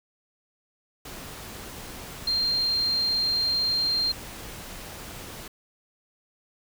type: tone in noise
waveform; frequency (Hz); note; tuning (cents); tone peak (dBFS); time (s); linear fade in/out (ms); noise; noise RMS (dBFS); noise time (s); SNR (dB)
sine; 4186; C8; 0; -22; 2.27-4.12; 5; pink; -40; 1.05-5.48; +15
effects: none